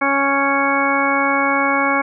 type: harmonic tone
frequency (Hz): 277.2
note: C#4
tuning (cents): 0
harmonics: 1 / 2 / 3 / 4 / 5 / 6 / 8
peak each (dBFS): -22 / -23 / -22 / -20 / -23 / -24 / -21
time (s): 0.01-2.02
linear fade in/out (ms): 10
effects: none